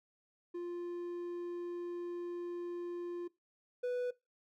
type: tone pair in turn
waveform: triangle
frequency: 349.2 / 493.8 Hz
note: F4 / B4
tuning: 0 / 0 cents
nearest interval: tritone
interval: 600 cents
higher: second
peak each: -36 / -31 dBFS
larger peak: second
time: 0.54-3.28 / 3.83-4.11 s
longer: first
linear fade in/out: 10 ms
effects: noise-tail reverb RT60 0.2 s tail -20 dB re dry